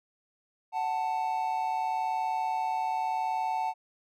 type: tone pair together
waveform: triangle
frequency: 744.2 / 885 Hz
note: F#5 / A5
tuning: +10 / +10 cents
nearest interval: minor third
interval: 300 cents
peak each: -29 / -28 dBFS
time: 0.72-3.74 s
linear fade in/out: 50 ms
effects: none